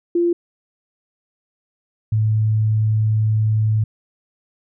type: tone pair in turn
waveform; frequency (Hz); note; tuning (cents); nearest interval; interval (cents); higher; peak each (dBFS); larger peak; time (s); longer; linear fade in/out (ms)
sine; 345 / 108.67; F4 / A2; -21 / -21; octave + minor sixth; 2000; first; -14; neither; 0.15-0.33 / 2.12-3.84; second; 5
effects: none